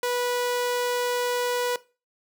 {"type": "tone", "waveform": "sawtooth", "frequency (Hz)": 490, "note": "B4", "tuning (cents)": -14, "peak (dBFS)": -20, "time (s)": [0.03, 1.76], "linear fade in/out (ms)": 2, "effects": ["noise-tail reverb RT60 0.3 s tail -18 dB re dry"]}